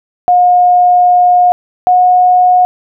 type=tone pair in turn; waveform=sine; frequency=717 / 726.2 Hz; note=F5 / F#5; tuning=+45 / -33 cents; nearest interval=unison; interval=22 cents; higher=second; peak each=-4 dBFS; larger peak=neither; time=0.28-1.52 / 1.87-2.65 s; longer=first; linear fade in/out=0 ms; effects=none